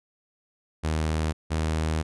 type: tone pair in turn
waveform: sawtooth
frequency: 78.4 / 78.95 Hz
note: D#2 / D#2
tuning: +14 / +26 cents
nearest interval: unison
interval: 12 cents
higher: second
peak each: -20 dBFS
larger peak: neither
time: 0.83-1.33 / 1.5-2.03 s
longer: second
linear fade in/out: 20 ms
effects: resampled to 24000 Hz